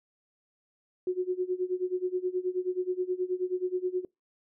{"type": "tone with tremolo", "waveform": "sine", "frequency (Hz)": 365.6, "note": "F#4", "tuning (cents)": -21, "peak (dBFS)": -24, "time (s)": [1.07, 4.05], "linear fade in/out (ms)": 2, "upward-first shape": "sine", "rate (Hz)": 9.4, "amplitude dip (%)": 90, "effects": ["noise-tail reverb RT60 0.2 s tail -25 dB re dry"]}